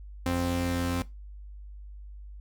sawtooth tone pair together, 87.3 / 261.6 Hz, F2 / C4, 0 / 0 cents, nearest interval octave + perfect fifth, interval 1900 cents, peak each -26 dBFS, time 0.26-1.02 s, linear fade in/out 0 ms, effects noise-tail reverb RT60 0.2 s tail -17 dB re dry + added 50 Hz sine -41 dBFS peak until 2.4 s

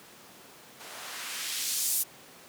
blue noise with band-pass filter sweep, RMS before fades -33 dBFS, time 0.79-2.04 s, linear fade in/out 20 ms, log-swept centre 450 to 11000 Hz, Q 0.81, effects pink hiss -51 dBFS RMS until 2.48 s + high-pass 200 Hz 12 dB/octave

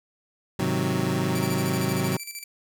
25% pulse chord, Ab dominant seventh, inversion none, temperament equal, 103.83 / 130.81 / 155.56 / 185 Hz, Ab2 / C3 / Eb3 / Gb3, 0 / 0 / 0 / 0 cents, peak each -28 / -24 / -27 / -23 dBFS, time 0.59-2.17 s, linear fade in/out 5 ms
10% pulse tone with tremolo, 2332 Hz, D7, 13 cents flat, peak -24 dBFS, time 1.35-2.44 s, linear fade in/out 5 ms, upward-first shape square, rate 13 Hz, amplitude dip 65%
effects none

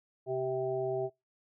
harmonic tone with a mistuned harmonic, 130.5 Hz, C3, 4 cents flat, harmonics 1 / 3 / 5 / 6, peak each -41 / -32 / -35 / -42 dBFS, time 0.26-1.1 s, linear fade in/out 50 ms, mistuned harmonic 3, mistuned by -15 cents, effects noise-tail reverb RT60 0.2 s tail -23 dB re dry

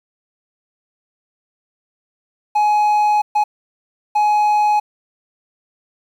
triangle tone bursts at uneven times, 840 Hz, G#5, 19 cents sharp, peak -10 dBFS, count 3, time 2.55-3.22 / 3.35-3.44 / 4.15-4.8 s, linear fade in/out 10 ms, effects 8-bit

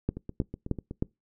two click trains, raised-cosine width 3 ms, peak -23 / -13 dBFS, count 7 / 4, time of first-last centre 0.17-0.911 / 0.09-1.025 s, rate 8.1 / 3.21 Hz, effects noise-tail reverb RT60 0.2 s tail -24 dB re dry

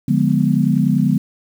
sine chord, D diminished seventh, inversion none, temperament equal with one note detuned, 146.83 / 177.36 / 207.7 / 246.9 Hz, D3 / F3 / Ab3 / Cb4, 0 / +27 / 0 / 0 cents, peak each -18 dBFS, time 0.08-1.18 s, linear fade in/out 5 ms, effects 7-bit

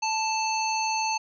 harmonic tone with a mistuned harmonic, 880 Hz, A5, in tune, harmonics 1 / 3 / 5 / 7, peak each -26 / -31 / -33 / -34 dBFS, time 0.02-1.18 s, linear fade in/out 10 ms, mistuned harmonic 7, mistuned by +37 cents, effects none

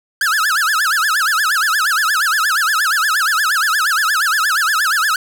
45% pulse tone with vibrato, 1486 Hz, F#6, 7 cents sharp, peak -13 dBFS, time 0.21-5.16 s, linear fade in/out 2 ms, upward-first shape sine, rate 8.5 Hz, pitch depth 290 cents each way, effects none

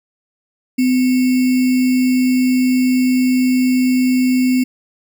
sine tone with sample-and-hold, 254.4 Hz, C4, 48 cents flat, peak -11 dBFS, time 0.78-4.64 s, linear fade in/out 10 ms, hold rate 2450 Hz, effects none

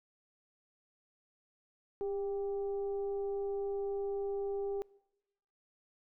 sine tone with frequency modulation, 399.9 Hz, G4, 35 cents sharp, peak -33 dBFS, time 2.01-4.82 s, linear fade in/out 0 ms, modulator 388 Hz, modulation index 0.41, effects noise-tail reverb RT60 0.9 s tail -24 dB re dry

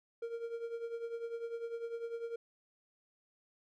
triangle tone with tremolo, 464.4 Hz, A#4, 7 cents flat, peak -33 dBFS, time 0.22-2.36 s, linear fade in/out 5 ms, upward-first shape triangle, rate 10 Hz, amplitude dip 75%, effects none

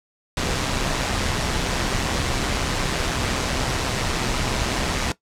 pink noise with amplitude modulation, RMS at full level -21 dBFS, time 0.37-5.12 s, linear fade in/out 2 ms, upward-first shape sine, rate 130 Hz, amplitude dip 45%, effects noise-tail reverb RT60 0.1 s tail -17 dB re dry + low-pass 7000 Hz 12 dB/octave

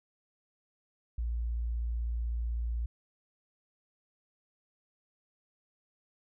sine tone, 58 Hz, A#1, 8 cents flat, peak -30 dBFS, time 1.18-2.86 s, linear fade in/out 5 ms, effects none

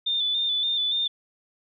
sine tone with vibrato, 3550 Hz, A7, 15 cents sharp, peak -22 dBFS, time 0.06-1.08 s, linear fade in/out 10 ms, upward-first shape square, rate 3.5 Hz, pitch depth 33 cents each way, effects none

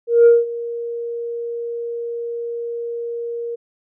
sine tone with ADSR envelope, 469.5 Hz, A#4, 12 cents sharp, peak -4 dBFS, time 0.07-3.56 s, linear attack 190 ms, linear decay 190 ms, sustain -19 dB, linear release 16 ms, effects tanh soft clip ceiling -4 dBFS

